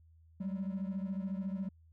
triangle beating tone pair, 188.9 / 202.9 Hz, F#3 / G#3, +36 / -40 cents, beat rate 14 Hz, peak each -33 / -37 dBFS, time 0.4-1.69 s, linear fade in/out 10 ms, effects tanh soft clip ceiling -29 dBFS + added 81 Hz sine -59 dBFS peak until 1.92 s

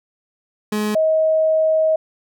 30% pulse / sine tone pair in turn, 211.3 / 633.2 Hz, G#3 / D#5, +30 / +30 cents, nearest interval octave + perfect fifth, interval 1900 cents, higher second, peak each -16 / -13 dBFS, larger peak second, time 0.72-0.95 / 0.95-1.96 s, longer second, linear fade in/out 5 ms, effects none

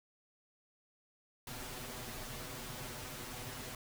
pink noise with comb filter, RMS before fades -45 dBFS, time 1.47-3.75 s, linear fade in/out 2 ms, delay 8 ms, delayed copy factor +0.95, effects none

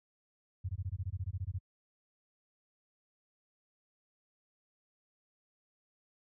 sine tone bursts, 92.5 Hz, F#2, in tune, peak -32 dBFS, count 14, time 0.64-1.585 s, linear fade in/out 10 ms, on 48 ms, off 21 ms, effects high-pass 60 Hz 12 dB/octave

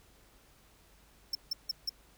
square tone bursts, 5380 Hz, E8, 34 cents sharp, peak -30 dBFS, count 4, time 1.33-1.894 s, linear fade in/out 5 ms, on 21 ms, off 160 ms, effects added 50 Hz sine -65 dBFS peak until 2.17 s + pink hiss -63 dBFS RMS until 2.17 s

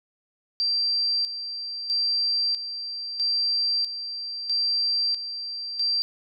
sine tone with tremolo, 4708 Hz, D8, 3 cents sharp, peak -21 dBFS, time 0.6-6.02 s, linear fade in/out 0 ms, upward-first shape square, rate 0.77 Hz, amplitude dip 65%, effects none

